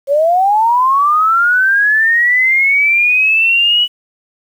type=linear sweep; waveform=sine; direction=up; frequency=540 to 2960 Hz; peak=-8 dBFS; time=0.07-3.88 s; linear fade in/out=50 ms; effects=7-bit